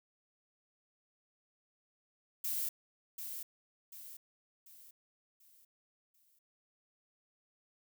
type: noise with echo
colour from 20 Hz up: violet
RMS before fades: -36 dBFS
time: 2.44-2.69 s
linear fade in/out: 5 ms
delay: 740 ms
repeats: 5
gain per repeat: -7 dB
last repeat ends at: 6.39 s
effects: none